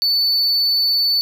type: tone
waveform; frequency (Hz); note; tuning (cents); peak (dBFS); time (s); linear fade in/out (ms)
triangle; 4491; C#8; +22; -13; 0.02-1.21; 0
effects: none